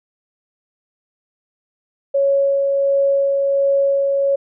sine tone with tremolo, 554.4 Hz, C#5, in tune, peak -12 dBFS, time 2.14-4.36 s, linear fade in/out 10 ms, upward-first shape sine, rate 1.4 Hz, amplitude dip 25%, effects none

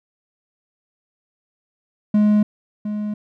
triangle tone with echo, 209.9 Hz, G#3, 19 cents sharp, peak -10 dBFS, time 2.14-2.43 s, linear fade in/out 5 ms, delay 710 ms, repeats 1, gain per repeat -10 dB, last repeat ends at 3.14 s, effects none

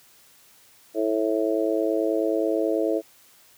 harmonic tone, 109.3 Hz, A2, 11 cents flat, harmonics 3 / 4 / 5 / 6, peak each -25 / -26 / -27 / -28 dBFS, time 0.94-3.02 s, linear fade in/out 50 ms, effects white hiss -55 dBFS RMS until 3.57 s + high-pass 60 Hz 12 dB/octave

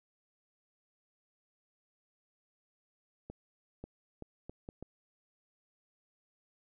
accelerating click train, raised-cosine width 2 ms, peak -30 dBFS, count 6, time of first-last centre 3.3-4.826 s, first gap 540 ms, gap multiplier 0.71, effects none

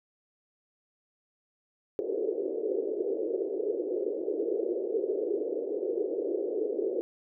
pink band-pass noise, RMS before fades -31 dBFS, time 1.99-7.01 s, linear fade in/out 0 ms, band 360 to 480 Hz, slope 48 dB/octave, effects none

